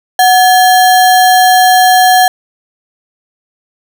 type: tone with sample-and-hold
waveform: sine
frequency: 740 Hz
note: F#5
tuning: in tune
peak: -3 dBFS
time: 0.19-2.28 s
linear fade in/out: 2 ms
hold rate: 2450 Hz
effects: none

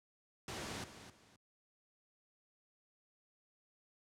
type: noise with echo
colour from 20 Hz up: pink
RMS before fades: -43 dBFS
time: 0.48-0.84 s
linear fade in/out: 2 ms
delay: 260 ms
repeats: 2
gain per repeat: -11 dB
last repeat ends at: 1.36 s
effects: high-pass 80 Hz 12 dB/octave + low-pass 8000 Hz 12 dB/octave

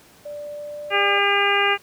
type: tone with pitch glide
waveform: sine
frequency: 587.3 to 592.8 Hz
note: D5 to D5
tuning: 0 to +16 cents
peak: -30 dBFS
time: 0.25-1.19 s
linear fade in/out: 10 ms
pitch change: +16 cents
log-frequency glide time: 0.45-1.03 s
type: harmonic tone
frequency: 402.4 Hz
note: G4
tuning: 45 cents sharp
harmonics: 1 / 2 / 3 / 4 / 5 / 6 / 7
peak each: -24 / -24 / -24 / -24 / -24 / -24 / -24 dBFS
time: 0.9-1.78 s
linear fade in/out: 50 ms
effects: pink hiss -51 dBFS RMS until 1.82 s + high-pass 80 Hz 12 dB/octave

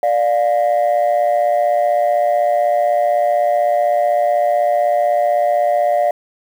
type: tone pair together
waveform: sine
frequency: 590 / 705.9 Hz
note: D5 / F5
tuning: +8 / +18 cents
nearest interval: minor third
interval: 310 cents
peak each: -13 dBFS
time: 0.03-6.11 s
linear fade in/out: 2 ms
effects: tanh soft clip ceiling -9 dBFS + 7-bit

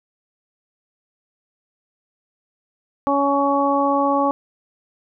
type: harmonic tone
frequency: 280.3 Hz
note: C#4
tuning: 19 cents sharp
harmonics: 1 / 2 / 3 / 4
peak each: -21 / -21 / -21 / -21 dBFS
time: 3.07-4.31 s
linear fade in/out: 0 ms
effects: none

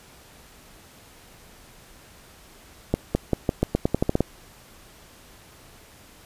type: accelerating click train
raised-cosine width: 2 ms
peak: -6 dBFS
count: 12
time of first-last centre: 2.94-4.206 s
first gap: 210 ms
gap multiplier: 0.87
effects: pink hiss -50 dBFS RMS until 6.25 s + resampled to 32000 Hz

